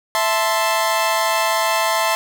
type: chord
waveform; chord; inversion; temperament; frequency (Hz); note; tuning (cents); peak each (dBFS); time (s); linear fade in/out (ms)
sawtooth; A minor; second; equal; 659.3 / 880 / 1046.5; E5 / A5 / C6; 0 / 0 / 0; -17; 0.15-2.15; 0
effects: none